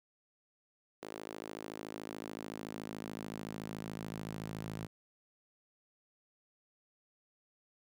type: tone with high-pass filter sweep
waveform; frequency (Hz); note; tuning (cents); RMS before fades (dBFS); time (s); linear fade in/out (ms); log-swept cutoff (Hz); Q
sawtooth; 53.7; A1; -41; -44; 1.02-4.87; 10; 380 to 140; 1.7
effects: none